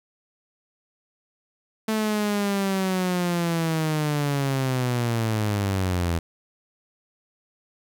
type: linear sweep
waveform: sawtooth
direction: down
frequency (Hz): 220 to 82.41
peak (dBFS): -18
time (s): 1.88-6.19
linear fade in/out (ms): 5
effects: 10-bit